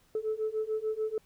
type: beating tone pair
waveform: sine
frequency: 431.5 / 438.3 Hz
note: A4 / A4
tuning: -34 / -7 cents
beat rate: 6.8 Hz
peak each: -32 / -31 dBFS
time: 0.15-1.18 s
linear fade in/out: 2 ms
effects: tanh soft clip ceiling -24 dBFS + pink hiss -66 dBFS RMS until 1.25 s